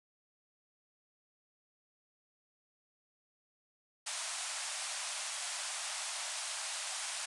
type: band-pass noise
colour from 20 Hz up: white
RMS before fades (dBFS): -40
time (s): 4.06-7.26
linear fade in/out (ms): 10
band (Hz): 590 to 10000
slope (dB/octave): 96
effects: none